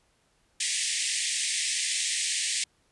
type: band-pass noise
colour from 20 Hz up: white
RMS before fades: -29 dBFS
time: 0.6-2.64 s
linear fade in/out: 5 ms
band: 1800 to 9500 Hz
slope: 96 dB/octave
effects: pink hiss -68 dBFS RMS until 2.91 s + resampled to 24000 Hz